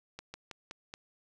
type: slowing click train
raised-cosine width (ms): 0.2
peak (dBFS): -25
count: 5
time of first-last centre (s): 0.19-0.939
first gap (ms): 150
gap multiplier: 1.15
effects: none